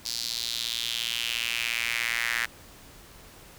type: tone with high-pass filter sweep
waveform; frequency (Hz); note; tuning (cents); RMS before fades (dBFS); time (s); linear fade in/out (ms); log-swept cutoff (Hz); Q
sawtooth; 117.1; A#2; +8; -30; 0.05-2.46; 10; 4700 to 1800; 3.6
effects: pink hiss -50 dBFS RMS until 3.58 s

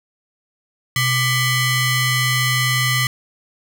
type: ring-modulated tone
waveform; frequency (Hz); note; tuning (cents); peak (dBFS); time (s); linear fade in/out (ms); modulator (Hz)
sawtooth; 1057; C6; +17; -9; 0.96-3.07; 2; 930
effects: none

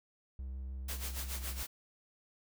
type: tone with vibrato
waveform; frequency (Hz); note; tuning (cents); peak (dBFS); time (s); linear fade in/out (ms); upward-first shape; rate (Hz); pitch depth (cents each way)
triangle; 65.41; C2; 0; -37; 0.39-1.63; 0; square; 6.6; 13
type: noise with tremolo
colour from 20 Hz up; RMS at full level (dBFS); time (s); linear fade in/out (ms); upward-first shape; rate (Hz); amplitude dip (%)
white; -40; 0.88-1.67; 10; sine; 7.1; 75
effects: none

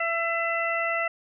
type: harmonic tone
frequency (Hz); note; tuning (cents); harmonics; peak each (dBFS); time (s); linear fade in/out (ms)
670; E5; +28; 1 / 2 / 3 / 4; -29 / -30 / -28 / -32; 0-1.08; 5
effects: none

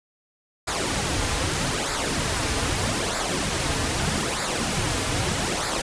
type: noise with flanger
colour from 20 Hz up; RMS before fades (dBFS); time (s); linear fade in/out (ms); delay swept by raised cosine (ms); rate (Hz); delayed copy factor
pink; -25; 0.67-5.82; 10; 0.33 to 5.53; 0.8; -0.6
effects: resampled to 22050 Hz

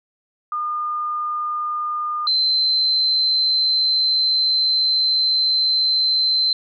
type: tone pair in turn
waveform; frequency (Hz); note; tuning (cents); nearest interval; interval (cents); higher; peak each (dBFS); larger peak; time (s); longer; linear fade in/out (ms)
sine; 1215 / 4087; D#6 / C8; -42 / -41; octave + major sixth; 2101; second; -21 / -15; second; 0.52-2.27 / 2.27-6.53; second; 2
effects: none

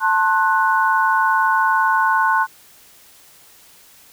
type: chord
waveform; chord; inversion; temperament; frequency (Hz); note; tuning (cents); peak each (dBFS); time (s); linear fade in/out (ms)
sine; F# diminished; first; just; 888 / 1065.6 / 1480; A5 / C6 / F#6; +16 / +31 / 0; -18; 0-2.47; 50
effects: white hiss -48 dBFS RMS until 4.12 s

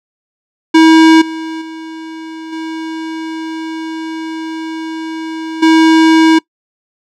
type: tone with level steps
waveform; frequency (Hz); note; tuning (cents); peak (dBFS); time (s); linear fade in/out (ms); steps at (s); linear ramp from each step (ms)
square; 321.5; E4; -43; -3 / -20 / -25 / -20 / -5; 0.74-6.39; 10; 1.21 / 1.61 / 2.52 / 5.62; 10
effects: noise-tail reverb RT60 0.1 s tail -23 dB re dry + low-pass 5000 Hz 12 dB/octave

